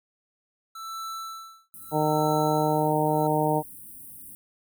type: tone with tremolo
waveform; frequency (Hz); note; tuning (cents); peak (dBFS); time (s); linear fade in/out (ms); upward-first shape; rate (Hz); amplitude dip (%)
square; 1326; E6; +10; -33; 0.75-3.27; 5; sine; 0.78; 100
type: band-stop noise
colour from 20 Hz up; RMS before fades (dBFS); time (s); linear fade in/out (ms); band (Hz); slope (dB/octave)
white; -44; 1.74-4.35; 0; 330 to 8600; 96
type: harmonic tone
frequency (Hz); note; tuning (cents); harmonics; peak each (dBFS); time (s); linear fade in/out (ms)
153.1; D#3; -28; 1 / 2 / 3 / 4 / 5 / 6; -28 / -28 / -28 / -28 / -28 / -28; 1.91-3.63; 50
effects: none